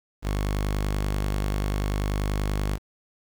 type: tone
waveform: sawtooth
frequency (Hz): 50.3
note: G1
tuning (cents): +45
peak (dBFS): -20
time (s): 0.22-2.79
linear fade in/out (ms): 50
effects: 8-bit